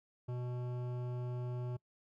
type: tone with hard clipping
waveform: sine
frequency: 123.47 Hz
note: B2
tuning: in tune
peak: -39 dBFS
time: 0.28-1.77 s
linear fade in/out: 10 ms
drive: 14 dB
effects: noise-tail reverb RT60 0.1 s tail -24 dB re dry